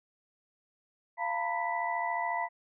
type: tone cluster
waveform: sine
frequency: 692 / 907 / 981 / 1979 Hz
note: F5 / A#5 / B5 / B6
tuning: -16 / -48 / -12 / +3 cents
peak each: -35 / -34 / -35 / -36 dBFS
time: 1.17-2.49 s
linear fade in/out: 50 ms
effects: none

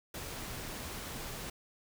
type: noise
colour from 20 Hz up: pink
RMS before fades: -42 dBFS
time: 0.14-1.5 s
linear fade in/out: 5 ms
effects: none

